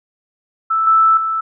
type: tone with level steps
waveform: sine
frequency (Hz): 1318.5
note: E6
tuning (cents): 0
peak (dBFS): -13 / -8 / -16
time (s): 0.7-1.41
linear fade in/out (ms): 10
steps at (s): 0.87 / 1.17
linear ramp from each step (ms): 2
effects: none